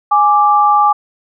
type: tone pair together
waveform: sine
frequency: 830.6 / 1174.7 Hz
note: G#5 / D6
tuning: 0 / 0 cents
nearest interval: tritone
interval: 600 cents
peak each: -10 dBFS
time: 0.11-0.93 s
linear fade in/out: 10 ms
effects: none